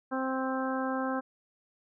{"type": "harmonic tone", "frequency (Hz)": 262.4, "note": "C4", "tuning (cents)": 5, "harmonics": [1, 2, 3, 4, 5, 6], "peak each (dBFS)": [-32, -35, -37, -38, -39, -40], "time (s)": [0.11, 1.21], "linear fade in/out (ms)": 20, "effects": []}